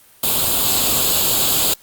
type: noise with comb filter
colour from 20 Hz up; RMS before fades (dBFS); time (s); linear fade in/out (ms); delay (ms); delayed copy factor
white; -17; 0.23-1.74; 5; 0.26; +0.7
effects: white hiss -49 dBFS RMS until 1.82 s + Opus 32 kbps